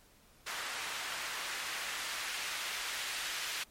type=noise with band-pass filter sweep; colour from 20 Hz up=white; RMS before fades=-39 dBFS; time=0.46-3.64 s; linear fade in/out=10 ms; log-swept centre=1500 to 2300 Hz; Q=0.85; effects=pink hiss -63 dBFS RMS until 3.7 s + MP3 64 kbps